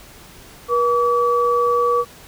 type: tone pair together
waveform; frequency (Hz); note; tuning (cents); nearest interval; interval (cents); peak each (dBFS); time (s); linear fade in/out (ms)
sine; 481.3 / 1146; B4 / D6; -45 / -43; octave + minor third; 1502; -17; 0.68-2.05; 50
effects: pink hiss -43 dBFS RMS until 2.27 s